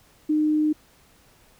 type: tone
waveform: sine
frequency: 305.4 Hz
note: D#4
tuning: 32 cents flat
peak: -18 dBFS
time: 0.29-0.73 s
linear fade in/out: 10 ms
effects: pink hiss -57 dBFS RMS until 1.59 s